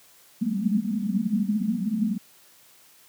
white band-pass noise, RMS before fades -25 dBFS, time 0.41-2.18 s, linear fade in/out 10 ms, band 190 to 230 Hz, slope 96 dB/octave, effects white hiss -55 dBFS RMS until 3.08 s + high-pass 100 Hz 12 dB/octave

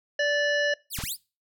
harmonic tone, 583 Hz, D5, 13 cents flat, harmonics 1 / 3 / 5 / 7 / 9 / 10, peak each -25 / -25 / -34 / -40 / -40 / -44 dBFS, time 0.19-0.74 s, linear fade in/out 5 ms
5% pulse linear two-way sweep, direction down then up, 5420 to 355.8 to 5420 Hz, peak -22 dBFS, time 0.9-1.17 s, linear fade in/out 50 ms, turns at 1 s
clicks, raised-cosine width 5 ms, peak -22 dBFS, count 2, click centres 0.988 / 1.038 s
effects noise-tail reverb RT60 0.3 s tail -23 dB re dry

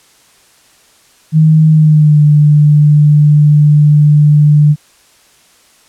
sine tone with pitch glide, 156.9 to 148.78 Hz, D#3 to D3, +15 to +23 cents, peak -3 dBFS, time 1.32-4.76 s, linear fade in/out 50 ms, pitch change -92 cents, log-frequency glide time 1.69-2.22 s, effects white hiss -47 dBFS RMS until 5.88 s + low-pass 10000 Hz 12 dB/octave

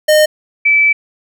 square / sine tone pair in turn, 612 / 2311 Hz, D#5 / D7, -29 / -28 cents, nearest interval octave + major seventh, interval 2301 cents, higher second, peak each -7 dBFS, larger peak neither, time 0.08-0.26 / 0.65-0.93 s, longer second, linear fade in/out 10 ms, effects none

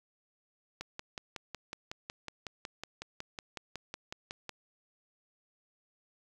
click train, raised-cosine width 0.2 ms, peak -22 dBFS, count 21, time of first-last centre 0.81-4.493 s, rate 5.43 Hz, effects 9-bit

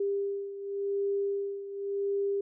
sine beating tone pair, 398.8 / 399.7 Hz, G4 / G4, +30 / +34 cents, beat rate 0.9 Hz, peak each -30 / -35 dBFS, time 0-2.41 s, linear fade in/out 5 ms, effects none

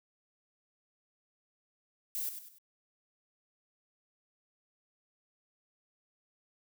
violet noise with echo, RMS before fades -36 dBFS, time 2.15-2.29 s, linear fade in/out 0 ms, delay 98 ms, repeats 3, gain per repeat -8 dB, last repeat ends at 2.584 s, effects none

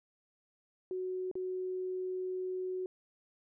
sine tone with dropouts, 370 Hz, F#4, in tune, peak -34 dBFS, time 0.91-2.86 s, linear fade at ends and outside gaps 1 ms, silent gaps 1.314-1.354 s, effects none

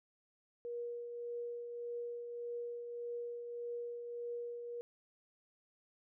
sine tone with tremolo, 476.6 Hz, A#4, 38 cents sharp, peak -38 dBFS, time 0.65-4.81 s, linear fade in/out 0 ms, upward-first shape triangle, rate 1.7 Hz, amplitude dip 45%, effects none

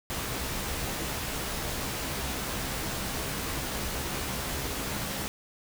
pink noise with comb filter, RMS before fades -33 dBFS, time 0.1-5.28 s, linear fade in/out 0 ms, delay 15 ms, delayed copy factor +0.5, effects none

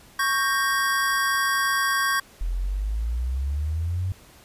square chord, G diminished, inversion second, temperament equal with one note detuned, 1108.7 / 1580.7 / 1864.7 Hz, Db6 / G6 / Bb6, 0 / +14 / 0 cents, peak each -25 / -25 / -29 dBFS, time 0.19-2.2 s, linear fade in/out 5 ms
sine exponential sweep, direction up, 41.2 to 95.6 Hz, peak -23 dBFS, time 2.41-4.12 s, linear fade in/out 0 ms
effects pink hiss -51 dBFS RMS until 4.44 s + resampled to 32000 Hz

